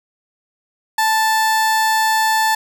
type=tone; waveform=30% pulse; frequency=880 Hz; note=A5; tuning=in tune; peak=-11 dBFS; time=0.98-2.55 s; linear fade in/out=5 ms; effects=none